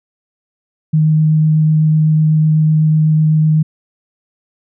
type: tone with vibrato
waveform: sine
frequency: 155.56 Hz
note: D#3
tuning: in tune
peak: -8 dBFS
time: 0.93-3.63 s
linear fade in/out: 10 ms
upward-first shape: sine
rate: 8 Hz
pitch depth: 8 cents each way
effects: none